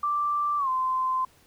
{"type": "tone with pitch glide", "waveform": "sine", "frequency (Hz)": [1174.7, 1034.5], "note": ["D6", "C6"], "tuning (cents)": [0, -20], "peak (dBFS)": -23, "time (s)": [0.03, 1.25], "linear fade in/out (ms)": 5, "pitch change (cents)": -220, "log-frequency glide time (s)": [0.58, 0.69], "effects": ["pink hiss -59 dBFS RMS until 1.46 s"]}